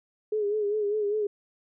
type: tone with vibrato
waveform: sine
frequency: 417.9 Hz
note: G#4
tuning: 11 cents sharp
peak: -24 dBFS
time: 0.32-1.27 s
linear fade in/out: 5 ms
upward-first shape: sine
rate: 5 Hz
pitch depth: 58 cents each way
effects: none